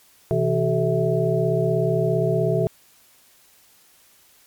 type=tone cluster; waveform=sine; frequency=127.5 / 163.1 / 377.7 / 434.7 / 653 Hz; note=C3 / E3 / F#4 / A4 / E5; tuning=-44 / -18 / +36 / -21 / -17 cents; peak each=-24 dBFS; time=0.31-2.67 s; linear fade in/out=0 ms; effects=white hiss -55 dBFS RMS until 4.46 s + MP3 96 kbps